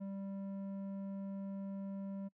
square tone with low-pass filter, 196 Hz, G3, in tune, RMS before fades -43 dBFS, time 0-2.29 s, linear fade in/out 20 ms, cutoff 600 Hz, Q 0.74, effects noise-tail reverb RT60 0.1 s tail -25 dB re dry

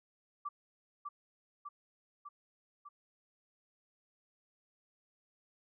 sine tone with echo, 1164 Hz, D6, 16 cents flat, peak -36 dBFS, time 0.45-0.49 s, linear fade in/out 10 ms, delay 600 ms, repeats 4, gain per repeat -3 dB, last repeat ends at 2.89 s, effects none

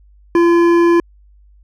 sine tone with hard clipping, 341.5 Hz, F4, 39 cents flat, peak -10 dBFS, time 0.35-1 s, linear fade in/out 2 ms, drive 11 dB, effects added 50 Hz sine -44 dBFS peak until 1.63 s

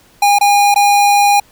square tone with dropouts, 814 Hz, G#5, 35 cents flat, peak -8 dBFS, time 0.22-1.4 s, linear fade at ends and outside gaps 5 ms, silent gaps 0.387-0.41 / 0.743-0.759 s, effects pink hiss -48 dBFS RMS until 1.51 s

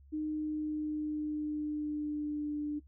sine tone with pitch glide, 306.9 to 296.4 Hz, D#4 to D4, -24 to +16 cents, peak -32 dBFS, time 0.12-2.8 s, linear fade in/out 20 ms, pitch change -60 cents, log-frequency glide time 0.26-2.54 s, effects noise-tail reverb RT60 0.1 s tail -20 dB re dry + added 69 Hz sine -55 dBFS peak until 2.87 s

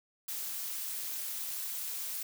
blue noise with amplitude modulation, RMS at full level -35 dBFS, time 0.28-2.23 s, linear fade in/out 5 ms, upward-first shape sine, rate 268 Hz, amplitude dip 65%, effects none

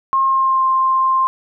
sine tone with pitch glide, 1071 to 1052.6 Hz, C6 to C6, +40 to +10 cents, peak -12 dBFS, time 0.13-1.27 s, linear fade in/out 0 ms, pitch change -30 cents, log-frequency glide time 0.25-0.64 s, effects none

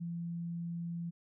sine tone, 170 Hz, F3, 46 cents flat, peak -36 dBFS, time 0-1.11 s, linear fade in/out 20 ms, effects none

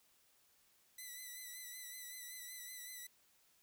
5% pulse tone with vibrato, 1989 Hz, B6, 12 cents sharp, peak -38 dBFS, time 0.98-3.07 s, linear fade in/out 5 ms, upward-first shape sine, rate 5.3 Hz, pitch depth 37 cents each way, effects white hiss -72 dBFS RMS until 3.62 s

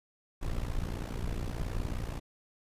brown noise with amplitude modulation, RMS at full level -31 dBFS, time 0.41-2.2 s, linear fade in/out 20 ms, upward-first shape sine, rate 59.1 Hz, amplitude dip 80%, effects resampled to 32000 Hz

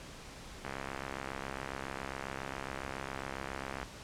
click train, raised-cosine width 0.5 ms, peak -23 dBFS, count 215, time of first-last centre 0.65-3.83 s, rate 67.3 Hz, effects pink hiss -49 dBFS RMS until 4.03 s + low-pass 8000 Hz 12 dB/octave

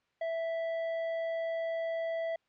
sine tone with tanh clipping, 659 Hz, E5, 1 cent flat, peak -33 dBFS, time 0.21-2.36 s, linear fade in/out 5 ms, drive 10 dB, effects white hiss -75 dBFS RMS until 2.48 s + low-pass 3000 Hz 12 dB/octave

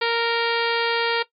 harmonic tone, 464.9 Hz, A#4, 5 cents flat, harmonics 1 / 2 / 3 / 4 / 5 / 6 / 7 / 8 / 9 / 10, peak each -23 / -26 / -28 / -29 / -30 / -31 / -31 / -32 / -33 / -33 dBFS, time 0.01-1.23 s, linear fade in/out 10 ms, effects noise-tail reverb RT60 0.1 s tail -17 dB re dry + MP3 96 kbps

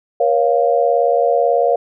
sine chord, Bb minor, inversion none, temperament equal with one note detuned, 476.2 / 554.4 / 698.5 Hz, Bb4 / Db5 / F5, +37 / 0 / 0 cents, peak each -16 dBFS, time 0.2-1.76 s, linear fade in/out 5 ms, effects none

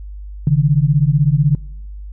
sine beating tone pair, 138 / 154 Hz, C#3 / D#3, -7 / -17 cents, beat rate 16 Hz, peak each -13 dBFS, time 0.47-1.55 s, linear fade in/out 2 ms, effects noise-tail reverb RT60 0.9 s tail -25 dB re dry + added 50 Hz sine -28 dBFS peak until 2.12 s

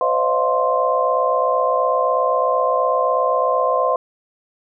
sine tone cluster, 512 / 568 / 631 / 699 / 1050 Hz, C5 / C#5 / D#5 / F5 / C6, -38 / +42 / +24 / +1 / +6 cents, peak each -20 / -27 / -22 / -23 / -19 dBFS, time 0.01-3.96 s, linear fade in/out 2 ms, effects none

